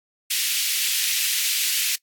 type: high-pass noise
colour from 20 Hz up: pink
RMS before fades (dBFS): -23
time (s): 0.3-1.96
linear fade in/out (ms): 10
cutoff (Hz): 2400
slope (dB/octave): 24
effects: noise-tail reverb RT60 0.1 s tail -22 dB re dry + AAC 64 kbps